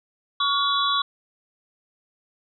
sine tone cluster, 1124 / 1418 / 3431 / 3875 Hz, C#6 / F6 / A7 / B7, +24 / +26 / -44 / -34 cents, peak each -22 / -31 / -25 / -27 dBFS, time 0.4-1.02 s, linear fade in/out 5 ms, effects none

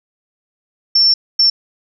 sine tone bursts at uneven times, 5410 Hz, E8, 44 cents sharp, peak -8 dBFS, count 2, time 0.95-1.14 / 1.39-1.5 s, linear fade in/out 5 ms, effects none

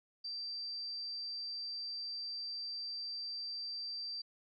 sine tone, 4686 Hz, D8, 5 cents flat, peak -39 dBFS, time 0.24-4.22 s, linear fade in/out 10 ms, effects none

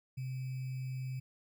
sine tone with sample-and-hold, 129.9 Hz, C3, 12 cents flat, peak -36 dBFS, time 0.17-1.2 s, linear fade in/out 10 ms, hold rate 2450 Hz, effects none

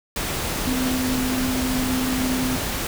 sine tone in noise, 256.1 Hz, C4, 37 cents flat, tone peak -22 dBFS, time 0.67-2.56 s, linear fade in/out 2 ms, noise pink, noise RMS -26 dBFS, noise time 0.16-2.87 s, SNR +1 dB, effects none

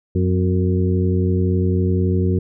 harmonic tone with a mistuned harmonic, 91.8 Hz, F#2, 13 cents flat, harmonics 1 / 2 / 3 / 4 / 5, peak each -17 / -21 / -26 / -23 / -29 dBFS, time 0.15-2.39 s, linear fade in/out 5 ms, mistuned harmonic 3, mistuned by -76 cents, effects none

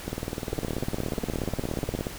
two click trains, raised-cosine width 2 ms, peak -15 / -17 dBFS, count 27 / 39, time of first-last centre 0.53-2.068 / 0.08-1.99 s, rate 16.9 / 19.9 Hz, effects pink hiss -40 dBFS RMS until 2.18 s

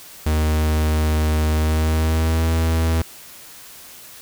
45% pulse tone with pitch glide, 77.4 to 81.2 Hz, D#2 to E2, -9 to -26 cents, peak -16 dBFS, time 0.26-3.02 s, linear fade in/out 5 ms, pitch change +83 cents, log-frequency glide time 1.54-2.49 s, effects white hiss -41 dBFS RMS until 4.21 s

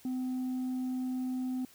sine tone with tanh clipping, 255.3 Hz, C4, 42 cents flat, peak -32 dBFS, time 0.05-1.65 s, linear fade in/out 2 ms, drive 2 dB, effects white hiss -59 dBFS RMS until 1.74 s

